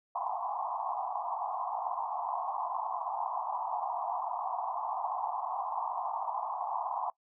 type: band-pass noise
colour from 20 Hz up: pink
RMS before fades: -35 dBFS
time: 0.15-7.1 s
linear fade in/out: 2 ms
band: 700 to 1100 Hz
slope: 96 dB/octave
effects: noise-tail reverb RT60 0.1 s tail -21 dB re dry